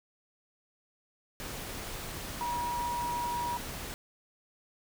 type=tone in noise; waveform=sine; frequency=960 Hz; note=B5; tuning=49 cents flat; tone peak=-31 dBFS; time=2.41-3.57 s; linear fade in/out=0 ms; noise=pink; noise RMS=-40 dBFS; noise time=1.4-3.94 s; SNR=+6 dB; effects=none